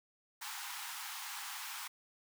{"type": "high-pass noise", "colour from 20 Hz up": "pink", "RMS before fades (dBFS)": -44, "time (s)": [0.41, 1.88], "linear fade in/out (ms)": 10, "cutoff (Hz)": 790, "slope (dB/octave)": 96, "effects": []}